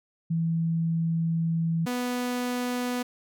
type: tone pair in turn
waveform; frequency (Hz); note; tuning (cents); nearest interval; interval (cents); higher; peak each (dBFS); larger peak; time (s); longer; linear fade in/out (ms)
sine / sawtooth; 164.81 / 246.9; E3 / B3; 0 / 0; perfect fifth; 700; second; -23; neither; 0.3-1.86 / 1.86-3.03; first; 10
effects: none